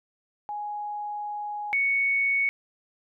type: tone pair in turn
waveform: sine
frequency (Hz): 832 / 2221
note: G#5 / C#7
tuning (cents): +3 / +3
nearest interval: octave + perfect fourth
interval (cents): 1700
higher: second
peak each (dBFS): -30 / -21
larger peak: second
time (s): 0.49-1.73 / 1.73-2.49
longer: first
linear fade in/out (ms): 0
effects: none